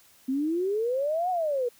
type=exponential two-way sweep; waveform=sine; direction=up then down; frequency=255.5 to 749 to 469.6 Hz; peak=-24 dBFS; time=0.28-1.69 s; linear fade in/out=10 ms; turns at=1.3 s; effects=white hiss -58 dBFS RMS until 1.79 s